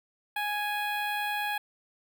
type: tone with notch filter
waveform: 15% pulse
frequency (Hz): 830.6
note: G#5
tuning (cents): 0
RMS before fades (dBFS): -31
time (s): 0.36-1.58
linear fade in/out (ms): 5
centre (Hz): 6800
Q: 0.53
effects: none